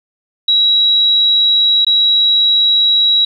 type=tone with dropouts; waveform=sine; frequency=3875 Hz; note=B7; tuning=34 cents flat; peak=-8 dBFS; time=0.48-3.25 s; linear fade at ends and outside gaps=5 ms; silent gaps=1.849-1.866 s; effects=8-bit